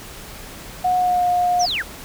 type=tone with pitch glide; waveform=sine; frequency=729 to 714 Hz; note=F#5 to F5; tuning=-26 to +38 cents; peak=-15 dBFS; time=0.84-1.66 s; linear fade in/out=10 ms; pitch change=-36 cents; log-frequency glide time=0.97-1.23 s
type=linear sweep; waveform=sine; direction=down; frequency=6370 to 1198 Hz; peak=-20 dBFS; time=1.59-1.83 s; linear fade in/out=20 ms
effects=pink hiss -37 dBFS RMS until 2.04 s